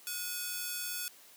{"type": "ring-modulated tone", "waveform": "5% pulse", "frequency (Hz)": 1985, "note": "B6", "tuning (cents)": 8, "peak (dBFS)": -22, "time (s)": [0.07, 1.08], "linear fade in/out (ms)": 0, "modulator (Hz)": 544, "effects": ["white hiss -57 dBFS RMS until 1.36 s", "high-pass 200 Hz 12 dB/octave"]}